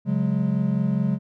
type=chord; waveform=triangle; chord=C# suspended fourth; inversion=none; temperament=equal with one note detuned; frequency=138.59 / 182.77 / 207.7 Hz; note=C#3 / F#3 / G#3; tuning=0 / -21 / 0 cents; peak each=-23 / -22 / -22 dBFS; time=0.05-1.19 s; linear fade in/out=50 ms; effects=none